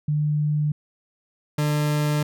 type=tone pair in turn; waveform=sine / 40% pulse; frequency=149.7 / 149.09 Hz; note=D3 / D3; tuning=+33 / +26 cents; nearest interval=unison; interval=7 cents; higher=first; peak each=-19 dBFS; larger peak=neither; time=0.08-0.72 / 1.58-2.23 s; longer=second; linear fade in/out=5 ms; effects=none

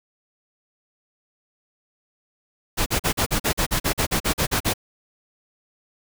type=noise bursts; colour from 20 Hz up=pink; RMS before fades=-21 dBFS; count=15; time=2.77-4.738 s; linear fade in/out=20 ms; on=92 ms; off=42 ms; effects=none

